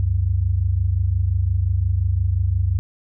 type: tone pair together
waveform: sine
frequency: 69.3 / 95.02 Hz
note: C#2 / F#2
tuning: 0 / +47 cents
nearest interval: perfect fourth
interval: 547 cents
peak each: -21 / -18 dBFS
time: 0-2.79 s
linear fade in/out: 0 ms
effects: none